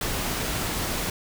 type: noise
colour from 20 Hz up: pink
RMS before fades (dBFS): -28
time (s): 0.01-1.1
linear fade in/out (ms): 2
effects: none